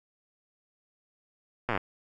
slowing click train, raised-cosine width 0.5 ms, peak -13 dBFS, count 10, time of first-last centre 1.69-1.775 s, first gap 8 ms, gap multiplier 1.04, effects AAC 48 kbps

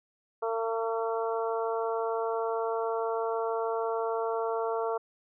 harmonic tone, 226.5 Hz, A#3, 50 cents flat, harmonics 2 / 3 / 4 / 5 / 6, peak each -30 / -34 / -36 / -38 / -40 dBFS, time 0.42-4.98 s, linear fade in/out 10 ms, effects none

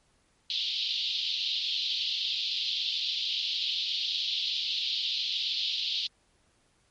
pink band-pass noise, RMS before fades -31 dBFS, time 0.5-6.07 s, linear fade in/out 2 ms, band 3100 to 4400 Hz, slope 48 dB/octave, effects pink hiss -68 dBFS RMS until 6.9 s + MP3 48 kbps

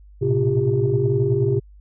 sine tone cluster, 112.4 / 120.5 / 131.3 / 349.6 / 399 Hz, A2 / B2 / C3 / F4 / G4, +37 / -42 / +6 / +2 / +31 cents, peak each -23 / -27 / -20 / -26 / -20 dBFS, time 0.21-1.6 s, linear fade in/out 20 ms, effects tanh soft clip ceiling -7 dBFS + added 50 Hz sine -43 dBFS peak until 1.8 s

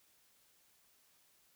silence, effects white hiss -70 dBFS RMS until 1.55 s

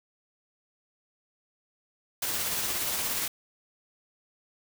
white noise with tremolo, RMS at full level -29 dBFS, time 2.22-3.28 s, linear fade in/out 5 ms, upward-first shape triangle, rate 17 Hz, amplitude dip 30%, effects none

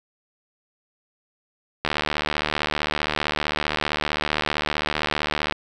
click train, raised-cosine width 0.3 ms, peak -6 dBFS, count 278, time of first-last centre 1.85-5.524 s, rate 75.4 Hz, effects none

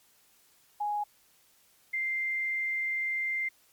sine tone pair in turn, 830.6 / 2093 Hz, G#5 / C7, 0 / 0 cents, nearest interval octave + major third, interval 1600 cents, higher second, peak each -28 dBFS, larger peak neither, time 0.8-1.04 / 1.93-3.49 s, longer second, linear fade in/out 10 ms, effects white hiss -64 dBFS RMS until 3.72 s + MP3 96 kbps

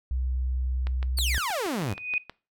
sine tone, 63.6 Hz, C2, 48 cents flat, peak -25 dBFS, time 0.11-1.38 s, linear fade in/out 0 ms
click train, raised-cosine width 0.3 ms, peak -21 dBFS, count 10, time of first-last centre 0.87-2.296 s, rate 6.31 Hz
sawtooth exponential sweep, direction down, 4699 to 88.1 Hz, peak -23 dBFS, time 1.17-1.94 s, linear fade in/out 10 ms
sine tone with exponential growth, 2489 Hz, D#7, in tune, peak -21 dBFS, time 1.76-2.18 s, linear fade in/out 2 ms, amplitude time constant 91 ms
effects noise-tail reverb RT60 0.3 s tail -20 dB re dry

